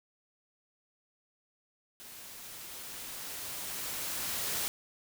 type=noise with level ramp; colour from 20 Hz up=white; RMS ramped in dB=-49 to -33 dBFS; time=2-4.68 s; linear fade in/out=0 ms; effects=none